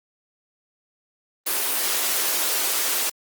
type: high-pass noise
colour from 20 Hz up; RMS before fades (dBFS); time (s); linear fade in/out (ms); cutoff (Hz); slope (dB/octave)
white; -23; 1.46-3.1; 10; 290; 24
effects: Opus 24 kbps